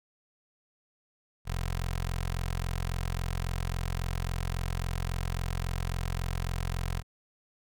15% pulse tone with notch filter, 43.65 Hz, F1, in tune, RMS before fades -32 dBFS, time 1.45-7.03 s, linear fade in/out 50 ms, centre 300 Hz, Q 0.52, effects none

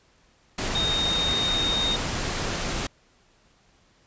sine tone in noise, 3700 Hz, A#7, 14 cents flat, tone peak -23 dBFS, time 0.75-1.96 s, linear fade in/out 5 ms, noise pink, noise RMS -28 dBFS, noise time 0.58-2.87 s, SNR +2 dB, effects pink hiss -61 dBFS RMS until 4.06 s + resampled to 16000 Hz

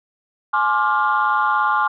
sine chord, D half-diminished seventh, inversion second, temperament just, 845.8 / 1057.2 / 1174.7 / 1409.6 Hz, Ab5 / C6 / D6 / F6, +31 / +18 / 0 / +16 cents, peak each -20 dBFS, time 0.53-1.88 s, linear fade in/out 10 ms, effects tanh soft clip ceiling -8 dBFS

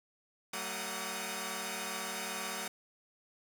5% pulse tone cluster, 190.6 / 228.3 / 740 / 1238 Hz, G3 / A#3 / F#5 / D#6, -48 / -36 / 0 / -9 cents, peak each -31 dBFS, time 0.53-2.68 s, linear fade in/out 5 ms, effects none

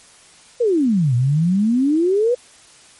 sine exponential two-way sweep, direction down then up, 506 to 117.8 to 506 Hz, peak -13 dBFS, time 0.6-2.35 s, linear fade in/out 10 ms, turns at 1.15 s, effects white hiss -47 dBFS RMS until 2.99 s + MP3 48 kbps

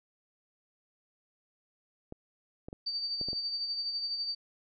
clicks, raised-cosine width 2 ms, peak -28 dBFS, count 6, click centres 2.124 / 2.685 / 2.729 / 3.213 / 3.286 / 3.331 s
sine tone with tremolo, 4616 Hz, D8, 31 cents flat, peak -30 dBFS, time 2.86-4.35 s, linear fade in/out 10 ms, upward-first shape sine, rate 12 Hz, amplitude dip 45%
effects none

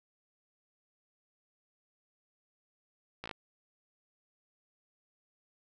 slowing click train, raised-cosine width 0.3 ms, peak -24 dBFS, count 5, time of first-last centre 3.24-3.312 s, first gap 17 ms, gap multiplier 1.04, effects none

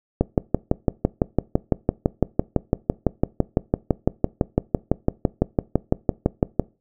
click train, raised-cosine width 2 ms, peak -3 dBFS, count 39, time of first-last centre 0.21-6.597 s, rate 5.95 Hz, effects noise-tail reverb RT60 0.3 s tail -22 dB re dry

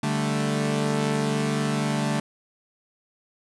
sawtooth chord, D suspended fourth, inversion none, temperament equal, 146.83 / 196 / 220 Hz, D3 / G3 / A3, 0 / 0 / 0 cents, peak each -22 / -27 / -22 dBFS, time 0.03-2.2 s, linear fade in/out 5 ms, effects resampled to 24000 Hz + 8-bit

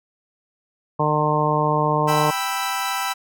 harmonic tone, 151.3 Hz, D#3, 48 cents flat, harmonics 1 / 2 / 3 / 4 / 5 / 6 / 7, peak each -23 / -28 / -25 / -25 / -28 / -23 / -23 dBFS, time 0.99-2.31 s, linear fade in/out 10 ms
sawtooth chord, E minor, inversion first, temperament equal, 784 / 987.8 / 1318.5 Hz, G5 / B5 / E6, 0 / 0 / 0 cents, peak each -23 dBFS, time 2.07-3.14 s, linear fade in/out 20 ms
effects none

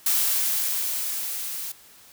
blue noise with level ramp, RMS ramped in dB -21 to -33 dBFS, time 0.06-1.72 s, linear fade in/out 5 ms, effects white hiss -51 dBFS RMS until 2.12 s

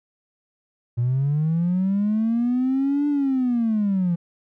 triangle linear two-way sweep, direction up then down, 116.54 to 293.7 to 168.1 Hz, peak -15 dBFS, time 0.97-4.16 s, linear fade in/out 20 ms, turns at 3.08 s, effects tanh soft clip ceiling -15 dBFS

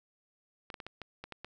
clicks, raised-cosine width 0.3 ms, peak -26 dBFS, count 8, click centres 0.702 / 0.742 / 0.802 / 0.866 / 1.017 / 1.24 / 1.323 / 1.446 s, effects none

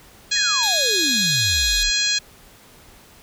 harmonic tone, 830.6 Hz, G#5, in tune, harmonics 2 / 3 / 4 / 5 / 6 / 7 / 8 / 9, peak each -27 / -27 / -25 / -21 / -32 / -30 / -28 / -29 dBFS, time 0.31-2.19 s, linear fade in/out 10 ms
sine exponential sweep, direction down, 1936 to 30.82 Hz, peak -25 dBFS, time 0.35-1.91 s, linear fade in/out 20 ms
20% pulse tone with vibrato, 3729 Hz, A#7, in tune, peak -21 dBFS, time 0.63-1.83 s, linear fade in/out 0 ms, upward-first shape square, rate 11 Hz, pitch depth 27 cents each way
effects pink hiss -48 dBFS RMS until 3.22 s

